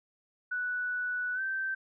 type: tone with pitch glide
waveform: sine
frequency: 1480 to 1555.4 Hz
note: F#6 to G6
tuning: 0 to -14 cents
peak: -30 dBFS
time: 0.51-1.75 s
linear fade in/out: 10 ms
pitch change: +86 cents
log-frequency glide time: 1.34-1.41 s
effects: none